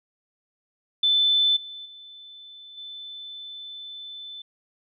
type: tone with level steps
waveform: sine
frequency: 3520 Hz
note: A7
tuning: in tune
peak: -17 / -36 / -42 / -36 dBFS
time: 1.03-4.42 s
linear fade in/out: 5 ms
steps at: 1.56 / 1.85 / 2.77 s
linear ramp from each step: 10 ms
effects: none